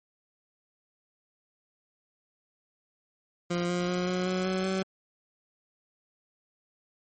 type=tone with pitch steps; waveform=20% pulse; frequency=174.61 / 177.05 / 179.52 / 182.02 / 184.57 / 187.14 / 189.75 Hz; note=F3 / F3 / F3 / F#3 / F#3 / F#3 / F#3; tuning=0 / +24 / +48 / -28 / -4 / +20 / +44 cents; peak=-22 dBFS; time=3.5-4.83 s; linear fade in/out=10 ms; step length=190 ms; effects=MP3 32 kbps